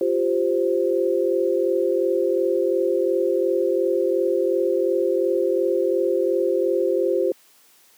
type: chord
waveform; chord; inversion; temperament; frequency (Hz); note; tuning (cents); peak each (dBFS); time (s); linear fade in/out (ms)
sine; F suspended second; none; equal; 349.2 / 392 / 523.3; F4 / G4 / C5; 0 / 0 / 0; -22; 0.01-7.32; 2
effects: white hiss -55 dBFS RMS until 7.97 s + high-pass 200 Hz 12 dB/octave